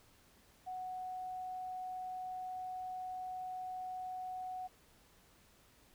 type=tone; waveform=sine; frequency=740 Hz; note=F#5; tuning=in tune; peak=-40 dBFS; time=0.66-4.68 s; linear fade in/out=20 ms; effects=pink hiss -66 dBFS RMS until 5.94 s